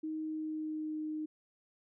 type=tone with pitch glide; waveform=sine; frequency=313.1 to 308.6 Hz; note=D#4 to D#4; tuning=+11 to -14 cents; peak=-35 dBFS; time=0.03-1.26 s; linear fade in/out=10 ms; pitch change=-25 cents; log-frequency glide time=0.19-0.99 s; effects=none